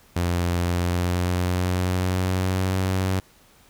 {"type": "tone with pitch glide", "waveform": "sawtooth", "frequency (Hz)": [87.31, 94.12], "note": ["F2", "F#2"], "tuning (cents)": [0, 30], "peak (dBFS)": -17, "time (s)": [0.16, 3.2], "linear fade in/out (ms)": 5, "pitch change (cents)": 130, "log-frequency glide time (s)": [0.62, 2.76], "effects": ["pink hiss -55 dBFS RMS until 3.69 s"]}